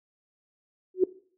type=tone with exponential growth; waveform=sine; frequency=370 Hz; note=F#4; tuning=in tune; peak=-13 dBFS; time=0.94-1.04 s; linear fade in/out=5 ms; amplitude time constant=20 ms; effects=noise-tail reverb RT60 0.5 s tail -19 dB re dry